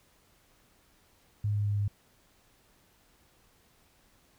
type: tone with pitch steps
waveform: sine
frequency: 103.83 / 103.17 / 102.52 / 101.87 Hz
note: G#2 / G#2 / G#2 / G#2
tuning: 0 / -11 / -22 / -33 cents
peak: -26 dBFS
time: 1.44-1.88 s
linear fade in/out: 5 ms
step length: 110 ms
effects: pink hiss -65 dBFS RMS until 4.38 s